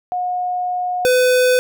sine / square tone pair in turn, 723 / 503 Hz, F#5 / B4, -40 / +32 cents, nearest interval tritone, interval 628 cents, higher first, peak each -18 / -12 dBFS, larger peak second, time 0.12-1.05 / 1.05-1.59 s, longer first, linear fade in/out 0 ms, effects none

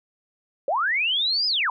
sine linear two-way sweep, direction up then down, 504 to 5100 to 881 Hz, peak -20 dBFS, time 0.68-1.7 s, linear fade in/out 2 ms, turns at 1.47 s, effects none

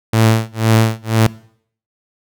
sawtooth tone with tremolo, 111.7 Hz, A2, 27 cents sharp, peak -4 dBFS, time 0.13-1.27 s, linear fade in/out 5 ms, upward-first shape sine, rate 2 Hz, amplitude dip 100%, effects noise-tail reverb RT60 0.6 s tail -21 dB re dry

